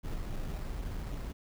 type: noise with sample-and-hold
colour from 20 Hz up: brown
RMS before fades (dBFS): -37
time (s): 0.03-1.33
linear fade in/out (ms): 20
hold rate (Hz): 3150
effects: none